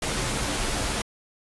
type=noise with comb filter; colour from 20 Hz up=pink; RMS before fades=-27 dBFS; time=0.02-1.02 s; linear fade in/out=5 ms; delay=12 ms; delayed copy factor=-0.5; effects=resampled to 24000 Hz